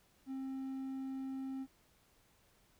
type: tone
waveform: triangle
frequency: 266.1 Hz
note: C4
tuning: 29 cents sharp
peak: -37 dBFS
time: 0.26-1.67 s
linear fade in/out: 50 ms
effects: pink hiss -70 dBFS RMS until 2.79 s